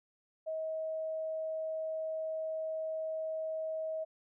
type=tone; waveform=sine; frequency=636 Hz; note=D#5; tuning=38 cents sharp; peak=-34 dBFS; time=0.46-4.05 s; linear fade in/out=20 ms; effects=none